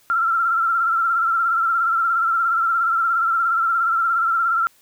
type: tone with vibrato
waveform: sine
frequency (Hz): 1353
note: E6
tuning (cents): +45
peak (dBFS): -16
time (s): 0.1-4.67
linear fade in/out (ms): 0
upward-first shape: sine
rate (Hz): 17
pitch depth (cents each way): 56
effects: white hiss -56 dBFS RMS until 4.81 s